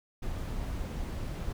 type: noise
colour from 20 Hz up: brown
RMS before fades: -35 dBFS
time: 0.22-1.53 s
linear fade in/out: 10 ms
effects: none